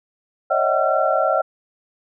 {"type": "tone cluster", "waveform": "sine", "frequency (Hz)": [548, 612, 653, 752, 1359], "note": ["C#5", "D#5", "E5", "F#5", "F6"], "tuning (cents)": [-20, -29, -17, 28, -48], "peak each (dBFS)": -22, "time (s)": [0.5, 1.42], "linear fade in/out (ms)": 10, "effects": []}